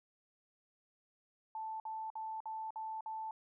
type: tone bursts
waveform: sine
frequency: 880 Hz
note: A5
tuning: in tune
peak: -39 dBFS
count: 6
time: 1.55-3.31 s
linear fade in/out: 2 ms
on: 250 ms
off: 52 ms
effects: none